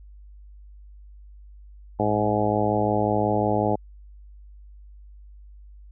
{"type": "harmonic tone with a mistuned harmonic", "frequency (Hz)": 105.5, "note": "G#2", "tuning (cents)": 28, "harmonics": [1, 2, 3, 4, 5, 6, 7, 8], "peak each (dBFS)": [-28, -28, -28, -28, -28, -28, -28, -28], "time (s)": [1.99, 3.76], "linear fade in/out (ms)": 10, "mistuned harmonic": 1, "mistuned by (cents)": 30, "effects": ["added 50 Hz sine -43 dBFS peak until 5.91 s"]}